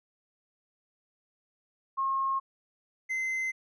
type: tone pair in turn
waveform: sine / triangle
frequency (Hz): 1078 / 2063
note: C#6 / C7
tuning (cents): -49 / -25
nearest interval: major seventh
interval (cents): 1124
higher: second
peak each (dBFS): -26 / -27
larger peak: first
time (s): 1.97-2.4 / 3.09-3.52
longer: neither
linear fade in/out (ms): 20
effects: resampled to 22050 Hz